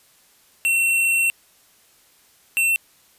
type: tone pair in turn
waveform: square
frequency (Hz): 2714 / 2699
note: E7 / E7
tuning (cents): +50 / +40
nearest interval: unison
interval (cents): 10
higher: first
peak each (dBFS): -17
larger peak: neither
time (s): 0.65-1.3 / 2.57-2.76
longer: first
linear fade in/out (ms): 0
effects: white hiss -56 dBFS RMS until 3.18 s + resampled to 32000 Hz